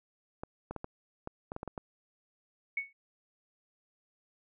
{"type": "clicks", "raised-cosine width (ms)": 1, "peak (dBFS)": -24, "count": 10, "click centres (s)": [0.435, 0.71, 0.763, 0.844, 1.274, 1.519, 1.564, 1.631, 1.677, 1.778]}
{"type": "tone with exponential decay", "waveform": "sine", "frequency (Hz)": 2217, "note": "C#7", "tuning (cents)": 0, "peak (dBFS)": -27, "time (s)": [2.77, 2.93], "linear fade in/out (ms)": 5, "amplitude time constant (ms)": 33}
{"effects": []}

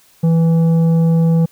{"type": "tone with tanh clipping", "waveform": "sine", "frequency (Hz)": 164.81, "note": "E3", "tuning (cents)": 0, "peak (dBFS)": -11, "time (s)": [0.23, 1.46], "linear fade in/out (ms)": 10, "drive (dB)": 8, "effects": ["white hiss -51 dBFS RMS until 1.51 s"]}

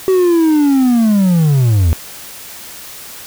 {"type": "linear sweep", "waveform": "triangle", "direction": "down", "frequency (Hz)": [382.2, 75.4], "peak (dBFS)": -6, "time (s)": [0.08, 1.93], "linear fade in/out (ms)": 0, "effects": ["white hiss -32 dBFS RMS until 3.26 s"]}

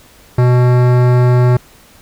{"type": "tone with hard clipping", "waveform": "sine", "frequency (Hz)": 123.9, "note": "B2", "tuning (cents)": 6, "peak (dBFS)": -9, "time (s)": [0.38, 1.57], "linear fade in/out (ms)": 5, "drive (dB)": 18, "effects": ["pink hiss -44 dBFS RMS until 2.01 s"]}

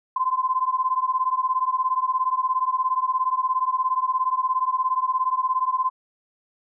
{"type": "beating tone pair", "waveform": "sine", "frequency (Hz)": [1023, 1040], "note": ["C6", "C6"], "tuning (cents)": [-39, -11], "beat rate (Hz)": 17, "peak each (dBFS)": -23, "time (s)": [0.16, 5.9], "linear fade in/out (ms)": 5, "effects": []}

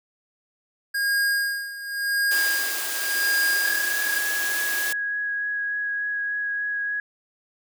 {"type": "tone with tremolo", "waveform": "square", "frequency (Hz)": 1627, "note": "G#6", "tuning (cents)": -36, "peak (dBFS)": -20, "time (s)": [0.94, 4.19], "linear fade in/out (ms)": 10, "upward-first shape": "sine", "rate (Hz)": 0.91, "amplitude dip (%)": 80}
{"type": "high-pass noise", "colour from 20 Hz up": "white", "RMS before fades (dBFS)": -29, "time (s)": [2.31, 4.93], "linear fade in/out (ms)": 5, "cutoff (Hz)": 270, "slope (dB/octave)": 96}
{"type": "tone with vibrato", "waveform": "sine", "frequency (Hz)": 1661.2, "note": "G#6", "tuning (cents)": 0, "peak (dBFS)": -24, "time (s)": [3.65, 7], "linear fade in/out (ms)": 2, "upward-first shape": "sine", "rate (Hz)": 3.4, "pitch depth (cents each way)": 9}
{"effects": []}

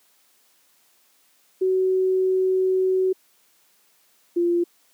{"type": "tone pair in turn", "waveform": "sine", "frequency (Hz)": [374.8, 346], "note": ["F#4", "F4"], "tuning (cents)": [22, -16], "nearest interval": "minor second", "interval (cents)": 138, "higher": "first", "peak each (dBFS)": -17, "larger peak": "neither", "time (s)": [[1.61, 3.13], [4.36, 4.64]], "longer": "first", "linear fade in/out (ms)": 10, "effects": ["white hiss -61 dBFS RMS until 4.93 s", "high-pass 200 Hz 12 dB/octave"]}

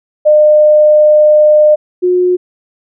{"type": "tone pair in turn", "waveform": "sine", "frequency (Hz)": [605, 361.1], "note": ["D#5", "F#4"], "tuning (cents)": [-49, -42], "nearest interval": "major sixth", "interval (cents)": 893, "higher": "first", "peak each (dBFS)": [-3, -7], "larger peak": "first", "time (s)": [[0.25, 1.76], [2.02, 2.37]], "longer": "first", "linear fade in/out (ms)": 20, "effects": []}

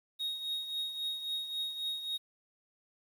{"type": "tone with tremolo", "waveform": "triangle", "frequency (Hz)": 3752, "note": "A#7", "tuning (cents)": 11, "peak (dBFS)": -30, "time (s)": [0.19, 2.18], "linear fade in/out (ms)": 20, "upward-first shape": "triangle", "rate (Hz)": 3.7, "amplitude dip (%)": 65, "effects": ["10-bit"]}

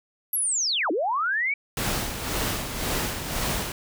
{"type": "linear two-way sweep", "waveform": "sine", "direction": "down then up", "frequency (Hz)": [11780, 280, 2316], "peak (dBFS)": -22, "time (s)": [0.33, 1.54], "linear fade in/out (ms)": 5, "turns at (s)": 0.91}
{"type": "noise with tremolo", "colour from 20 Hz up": "pink", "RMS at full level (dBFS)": -26, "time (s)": [1.77, 3.72], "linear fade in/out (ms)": 2, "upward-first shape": "sine", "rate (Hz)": 1.9, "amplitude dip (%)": 55}
{"effects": []}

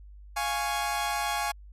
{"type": "chord", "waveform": "sawtooth", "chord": "Db major", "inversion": "first", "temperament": "equal", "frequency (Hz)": [698.5, 830.6, 1108.7], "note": ["F5", "Ab5", "Db6"], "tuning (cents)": [0, 0, 0], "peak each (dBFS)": [-30, -26, -30], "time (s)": [0.36, 1.52], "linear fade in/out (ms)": 10, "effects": ["added 50 Hz sine -45 dBFS peak until 1.72 s", "resampled to 32000 Hz"]}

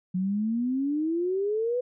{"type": "exponential sweep", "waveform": "sine", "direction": "up", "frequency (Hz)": [179.8, 505], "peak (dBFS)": -24, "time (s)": [0.14, 1.81], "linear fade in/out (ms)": 10, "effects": []}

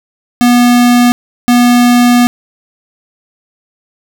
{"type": "tone bursts at uneven times", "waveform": "square", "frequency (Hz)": 243.1, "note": "B3", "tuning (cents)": -27, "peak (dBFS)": -5, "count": 2, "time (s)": [[0.41, 1.12], [1.48, 2.27]], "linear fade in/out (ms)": 0, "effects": ["7-bit"]}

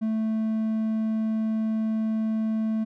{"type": "tone", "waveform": "triangle", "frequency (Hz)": 220, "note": "A3", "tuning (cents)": 0, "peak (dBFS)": -21, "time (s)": [0.01, 2.85], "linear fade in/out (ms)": 20, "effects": []}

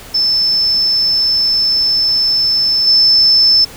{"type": "tone with level steps", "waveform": "sine", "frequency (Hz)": 5274, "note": "E8", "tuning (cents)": 0, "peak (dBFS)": [-10, -6], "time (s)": [0.14, 3.65], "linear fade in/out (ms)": 10, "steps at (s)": 2.87, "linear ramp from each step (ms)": 5, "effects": ["pink hiss -34 dBFS RMS until 3.76 s"]}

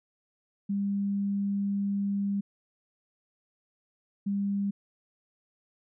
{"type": "tone bursts at uneven times", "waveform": "sine", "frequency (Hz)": 200, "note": "G3", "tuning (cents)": 35, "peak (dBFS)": -26, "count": 2, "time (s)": [[0.69, 2.41], [4.26, 4.71]], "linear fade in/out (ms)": 10, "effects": []}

